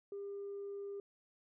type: tone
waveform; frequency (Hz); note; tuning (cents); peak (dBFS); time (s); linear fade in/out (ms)
sine; 400.7; G4; +38; -40; 0.12-1; 2
effects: tanh soft clip ceiling -38 dBFS